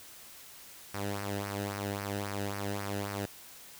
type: tone with flanger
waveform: sawtooth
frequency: 100.6 Hz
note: G2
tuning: 45 cents sharp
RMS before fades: -36 dBFS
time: 0.94-3.26 s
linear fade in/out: 5 ms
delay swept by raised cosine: 0.27 to 0.92 ms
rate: 3.7 Hz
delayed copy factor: -0.65
effects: white hiss -51 dBFS RMS until 3.79 s